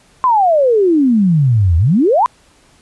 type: exponential two-way sweep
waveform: sine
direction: down then up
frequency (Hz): 1056 to 78.5 to 1056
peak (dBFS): -8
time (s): 0.24-2.26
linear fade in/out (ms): 0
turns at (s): 1.77
effects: pink hiss -50 dBFS RMS until 2.81 s + resampled to 24000 Hz